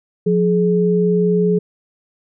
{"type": "tone pair together", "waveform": "sine", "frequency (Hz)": [177.76, 422.5], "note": ["F3", "G#4"], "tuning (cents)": [31, 30], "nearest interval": "octave + minor third", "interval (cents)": 1499, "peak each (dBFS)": -15, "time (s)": [0.26, 1.59], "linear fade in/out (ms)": 10, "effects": []}